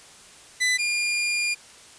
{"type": "tone pair in turn", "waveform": "sawtooth", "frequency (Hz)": [2000, 2412], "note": ["B6", "D7"], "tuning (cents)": [21, 46], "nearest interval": "minor third", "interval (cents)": 325, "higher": "second", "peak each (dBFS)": [-16, -19], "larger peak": "first", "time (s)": [[0.6, 0.78], [0.78, 1.55]], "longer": "second", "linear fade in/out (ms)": 20, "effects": ["white hiss -48 dBFS RMS until 1.98 s", "resampled to 22050 Hz"]}